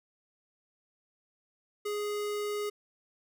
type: tone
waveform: square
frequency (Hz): 415.3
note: G#4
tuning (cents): 0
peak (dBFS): -32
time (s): 1.85-2.7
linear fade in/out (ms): 10
effects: none

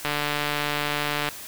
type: click train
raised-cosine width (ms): 0.3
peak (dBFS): -9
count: 183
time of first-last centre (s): 0.05-1.288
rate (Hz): 147
effects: white hiss -39 dBFS RMS until 1.47 s

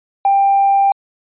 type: tone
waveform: triangle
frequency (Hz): 791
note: G5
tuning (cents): +15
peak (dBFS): -6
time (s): 0.25-0.92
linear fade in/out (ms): 2
effects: tanh soft clip ceiling -6 dBFS + resampled to 8000 Hz

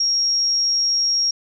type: tone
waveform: sine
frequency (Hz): 5588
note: F8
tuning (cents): 0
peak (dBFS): -16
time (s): 0-1.31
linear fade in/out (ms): 5
effects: none

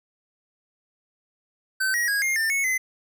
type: tone with pitch steps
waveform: square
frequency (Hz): 1537 / 1900 / 1645 / 2124 / 1794 / 2202 / 2042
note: G6 / A#6 / G#6 / C7 / A6 / C#7 / C7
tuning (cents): -35 / +33 / -17 / +25 / +33 / -12 / -43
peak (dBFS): -22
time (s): 1.8-2.78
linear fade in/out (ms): 10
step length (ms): 140
effects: none

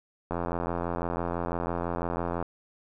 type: click train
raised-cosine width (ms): 1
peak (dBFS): -16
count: 183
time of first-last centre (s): 0.31-2.426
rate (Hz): 86
effects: none

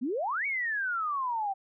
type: exponential two-way sweep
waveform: sine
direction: up then down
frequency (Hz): 225.6 to 2282 to 761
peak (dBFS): -28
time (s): 0.01-1.54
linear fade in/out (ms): 20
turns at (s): 0.46
effects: none

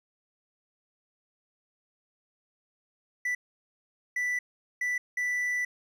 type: tone bursts at uneven times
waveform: triangle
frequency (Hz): 1975.5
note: B6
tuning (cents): 0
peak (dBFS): -25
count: 4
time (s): 3.25-3.35 / 4.16-4.39 / 4.81-4.98 / 5.17-5.65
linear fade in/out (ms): 5
effects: none

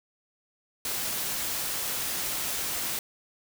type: noise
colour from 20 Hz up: white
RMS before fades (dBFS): -31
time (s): 0.85-2.99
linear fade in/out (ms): 2
effects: none

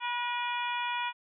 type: harmonic tone with a mistuned harmonic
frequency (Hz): 485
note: B4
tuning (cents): -31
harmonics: 2 / 3 / 4 / 5 / 6 / 7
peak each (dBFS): -32 / -39 / -41 / -37 / -42 / -42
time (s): 0-1.13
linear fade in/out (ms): 50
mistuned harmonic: 4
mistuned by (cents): -32
effects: none

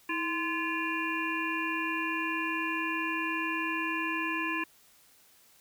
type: harmonic tone with a mistuned harmonic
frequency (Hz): 344.4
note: F4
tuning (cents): -24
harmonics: 1 / 3 / 5 / 7 / 8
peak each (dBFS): -35 / -35 / -35 / -36 / -38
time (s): 0.09-4.64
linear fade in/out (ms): 5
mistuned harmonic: 1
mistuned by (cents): -110
effects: white hiss -61 dBFS RMS until 5.6 s

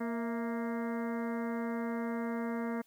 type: harmonic tone with a mistuned harmonic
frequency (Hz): 233.1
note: A#3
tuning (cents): 0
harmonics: 1 / 2 / 3 / 4 / 5 / 6 / 7 / 8 / 9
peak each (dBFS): -34 / -40 / -44 / -46 / -48 / -50 / -51 / -52 / -53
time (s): 0-2.82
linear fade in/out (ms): 10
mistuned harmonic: 3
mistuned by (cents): -75
effects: white hiss -68 dBFS RMS until 2.86 s

